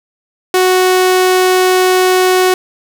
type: tone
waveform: sawtooth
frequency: 369.4 Hz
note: F#4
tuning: 3 cents flat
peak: -4 dBFS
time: 0.54-2.54 s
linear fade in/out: 2 ms
effects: none